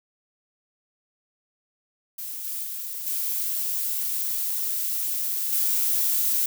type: noise with level steps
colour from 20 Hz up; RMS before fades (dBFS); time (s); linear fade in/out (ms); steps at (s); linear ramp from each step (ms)
violet; -34 / -31 / -33 / -27 / -23; 2.18-6.46; 5; 2.44 / 2.63 / 3.06 / 5.52; 10
effects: none